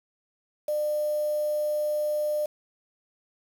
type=tone with quantisation; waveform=sine; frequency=600 Hz; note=D5; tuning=37 cents sharp; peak=-24 dBFS; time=0.68-2.46 s; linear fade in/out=5 ms; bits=7; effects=none